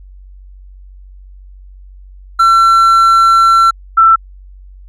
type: tone pair in turn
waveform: triangle / sine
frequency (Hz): 1350 / 1336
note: E6 / E6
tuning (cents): +41 / +23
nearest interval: unison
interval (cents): 18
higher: first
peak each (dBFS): -3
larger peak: neither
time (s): 2.39-3.71 / 3.97-4.16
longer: first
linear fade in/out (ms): 10
effects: added 47 Hz sine -33 dBFS peak until 4.88 s